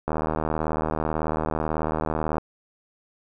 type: click train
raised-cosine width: 1 ms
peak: -11 dBFS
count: 181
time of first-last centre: 0.08-2.382 s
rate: 78.2 Hz
effects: none